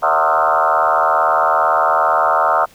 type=tone with frequency modulation; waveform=sine; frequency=987.8 Hz; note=B5; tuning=in tune; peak=-11 dBFS; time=0.02-2.66 s; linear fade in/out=20 ms; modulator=77.7 Hz; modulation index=5.1; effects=pink hiss -47 dBFS RMS until 2.74 s